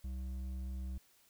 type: tone with hard clipping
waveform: sine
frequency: 64.5 Hz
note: C2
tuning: 24 cents flat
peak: -40 dBFS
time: 0.04-0.98 s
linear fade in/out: 5 ms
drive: 7 dB
effects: white hiss -68 dBFS RMS until 1.29 s